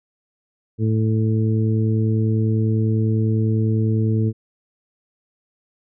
harmonic tone, 110 Hz, A2, in tune, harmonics 1 / 2 / 3 / 4, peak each -17 / -23 / -27 / -29 dBFS, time 0.78-4.33 s, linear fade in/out 50 ms, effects none

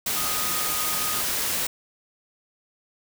sine tone in noise, 1244.5 Hz, D#6, in tune, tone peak -33 dBFS, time 0.16-1.21 s, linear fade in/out 5 ms, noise white, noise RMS -26 dBFS, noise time 0.06-1.67 s, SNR -10 dB, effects none

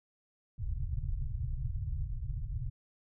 pink low-pass noise, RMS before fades -35 dBFS, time 0.58-2.7 s, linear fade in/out 20 ms, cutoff 140 Hz, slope 96 dB/octave, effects none

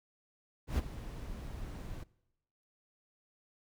brown noise with ADSR envelope, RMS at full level -30 dBFS, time 0.67-2.04 s, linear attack 110 ms, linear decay 26 ms, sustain -13 dB, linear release 14 ms, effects noise-tail reverb RT60 0.9 s tail -23 dB re dry

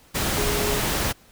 sine tone in noise, 415.3 Hz, G#4, in tune, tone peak -27 dBFS, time 0.37-0.81 s, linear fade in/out 20 ms, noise pink, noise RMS -24 dBFS, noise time 0.14-1.13 s, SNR -6 dB, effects pink hiss -54 dBFS RMS until 1.31 s

